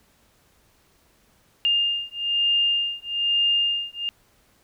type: beating tone pair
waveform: sine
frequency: 2812 / 2813.1 Hz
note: F7 / F7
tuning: +11 / +12 cents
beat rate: 1.1 Hz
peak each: -23 dBFS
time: 1.65-4.09 s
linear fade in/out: 0 ms
effects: pink hiss -61 dBFS RMS until 4.63 s